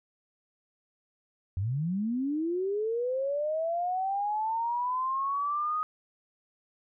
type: linear sweep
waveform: sine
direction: up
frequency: 86.8 to 1255 Hz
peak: -27 dBFS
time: 1.57-5.83 s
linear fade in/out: 0 ms
effects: none